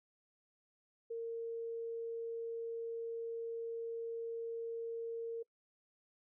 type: tone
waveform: sine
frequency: 460 Hz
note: A#4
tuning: 23 cents flat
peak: -38 dBFS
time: 1.1-5.43 s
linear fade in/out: 10 ms
effects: noise-tail reverb RT60 0.1 s tail -24 dB re dry